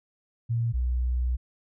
sine tone pair in turn, 116.54 / 61.73 Hz, A#2 / B1, 0 / 0 cents, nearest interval major seventh, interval 1100 cents, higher first, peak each -23 dBFS, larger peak neither, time 0.49-0.73 / 0.73-1.37 s, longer second, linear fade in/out 20 ms, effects none

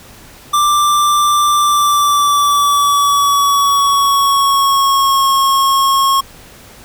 square tone with pitch glide, 1180 to 1088.3 Hz, D6 to C#6, +8 to -32 cents, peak -10 dBFS, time 0.53-6.21 s, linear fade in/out 10 ms, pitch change -140 cents, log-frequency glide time 1.56-5.26 s, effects pink hiss -39 dBFS RMS until 6.84 s

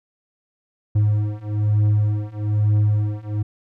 triangle beating tone pair, 104.5 / 105.6 Hz, G#2 / G#2, +11 / +29 cents, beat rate 1.1 Hz, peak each -18 / -17 dBFS, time 0.95-3.43 s, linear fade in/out 10 ms, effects none

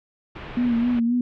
pink low-pass noise, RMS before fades -37 dBFS, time 0.35-1 s, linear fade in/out 10 ms, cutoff 3000 Hz, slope 24 dB/octave
sine tone with vibrato, 238.8 Hz, A#3, 42 cents sharp, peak -18 dBFS, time 0.57-1.21 s, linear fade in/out 2 ms, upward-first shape sine, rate 3.8 Hz, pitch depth 54 cents each way
effects none

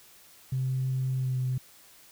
sine tone with pitch glide, 130.81 to 128.34 Hz, C3 to C3, 0 to -33 cents, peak -25 dBFS, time 0.52-1.58 s, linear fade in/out 5 ms, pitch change -33 cents, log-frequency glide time 1.13-1.4 s, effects tanh soft clip ceiling -21 dBFS + white hiss -55 dBFS RMS until 2.11 s

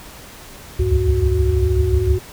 sine tone cluster, 65.2 / 71.3 / 78.1 / 100.8 / 369.4 Hz, C2 / C#2 / D#2 / G2 / F#4, -5 / +49 / +7 / +49 / -3 cents, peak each -20 dBFS, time 0.79-2.19 s, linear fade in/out 10 ms, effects pink hiss -39 dBFS RMS until 2.32 s

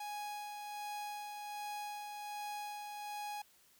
45% pulse tone with tremolo, 830.6 Hz, G#5, in tune, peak -40 dBFS, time 0-3.42 s, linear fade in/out 5 ms, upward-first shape sine, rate 1.3 Hz, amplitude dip 35%, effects white hiss -67 dBFS RMS until 3.79 s

